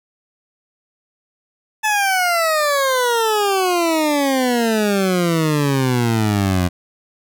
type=exponential sweep; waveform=20% pulse; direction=down; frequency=873 to 87.31 Hz; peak=-10 dBFS; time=1.83-6.69 s; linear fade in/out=20 ms; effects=none